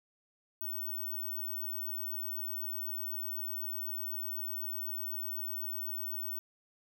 sine tone, 15804 Hz, B9, in tune, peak -35 dBFS, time 0.61-6.39 s, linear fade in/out 0 ms, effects none

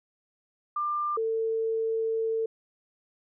sine tone pair in turn, 1193 / 448.1 Hz, D6 / A4, +27 / +32 cents, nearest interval octave + perfect fourth, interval 1695 cents, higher first, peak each -26 / -25 dBFS, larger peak second, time 0.76-1.17 / 1.17-2.46 s, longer second, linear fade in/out 5 ms, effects none

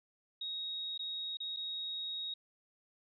sine tone with dropouts, 3770 Hz, A#7, 19 cents sharp, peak -37 dBFS, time 0.41-2.34 s, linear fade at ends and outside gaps 5 ms, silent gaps 0.978-0.992 / 1.371-1.402 / 1.564-1.569 s, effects none

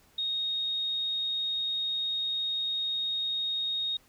sine tone, 3729 Hz, A#7, in tune, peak -28 dBFS, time 0.18-3.97 s, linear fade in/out 5 ms, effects pink hiss -62 dBFS RMS until 4.08 s

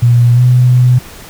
sine tone with pitch glide, 120 to 124.81 Hz, B2 to B2, -49 to +19 cents, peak -4 dBFS, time 0.02-0.99 s, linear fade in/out 10 ms, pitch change +68 cents, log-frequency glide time 0.33-0.42 s, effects pink hiss -33 dBFS RMS until 1.29 s

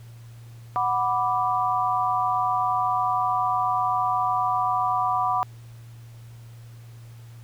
sine chord, B minor, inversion second, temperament equal, 740 / 987.8 / 1174.7 Hz, F#5 / B5 / D6, 0 / 0 / 0 cents, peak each -25 dBFS, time 0.76-5.43 s, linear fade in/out 0 ms, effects added 116 Hz sine -41 dBFS peak until 7.43 s + pink hiss -56 dBFS RMS until 7.43 s

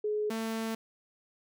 sine / sawtooth tone pair in turn, 422.5 / 223.8 Hz, G#4 / A3, +30 / +30 cents, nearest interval major seventh, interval 1100 cents, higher first, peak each -28 dBFS, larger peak neither, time 0.04-0.3 / 0.3-0.75 s, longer second, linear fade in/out 5 ms, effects none

